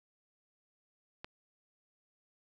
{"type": "click", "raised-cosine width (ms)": 0.3, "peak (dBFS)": -26, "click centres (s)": 1.245, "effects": []}